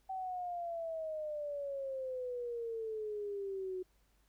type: exponential sweep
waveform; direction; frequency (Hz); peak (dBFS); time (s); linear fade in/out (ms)
sine; down; 767 to 366; -37; 0.09-3.83; 10
effects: added 50 Hz sine -70 dBFS peak until 4.28 s + pink hiss -75 dBFS RMS until 4.28 s